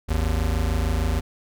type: tone pair together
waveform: square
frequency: 53.26 / 79.8 Hz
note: G#1 / D#2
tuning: +44 / +44 cents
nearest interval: perfect fifth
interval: 700 cents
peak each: -24 dBFS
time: 0.08-1.21 s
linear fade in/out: 20 ms
effects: none